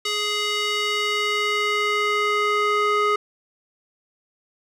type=tone with band-pass filter sweep; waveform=square; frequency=417.3 Hz; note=G#4; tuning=8 cents sharp; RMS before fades=-22 dBFS; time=0.05-3.16 s; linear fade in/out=5 ms; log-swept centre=3700 to 1300 Hz; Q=1.3; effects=none